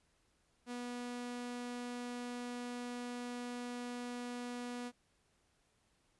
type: tone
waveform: sawtooth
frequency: 243.8 Hz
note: B3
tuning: 22 cents flat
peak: -37 dBFS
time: 0.66-4.92 s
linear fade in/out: 50 ms
effects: pink hiss -75 dBFS RMS until 6.19 s + resampled to 24000 Hz